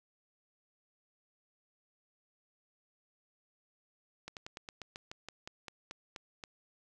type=slowing click train; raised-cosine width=0.2 ms; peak=-26 dBFS; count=14; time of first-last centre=4.28-6.438 s; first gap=88 ms; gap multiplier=1.1; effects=none